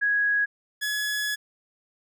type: tone pair in turn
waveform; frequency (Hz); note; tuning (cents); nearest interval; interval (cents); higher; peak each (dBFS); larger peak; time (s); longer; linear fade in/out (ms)
sine / sawtooth; 1661.2 / 1694.1; G#6 / G#6; 0 / +34; unison; 34; second; -20 / -22; first; 0.01-0.46 / 0.81-1.36; second; 20
effects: none